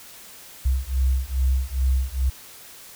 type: beating tone pair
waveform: sine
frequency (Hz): 64 / 66.4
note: C2 / C2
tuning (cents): -38 / +26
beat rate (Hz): 2.4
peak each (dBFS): -22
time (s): 0.65-2.3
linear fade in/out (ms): 10
effects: white hiss -44 dBFS RMS until 2.95 s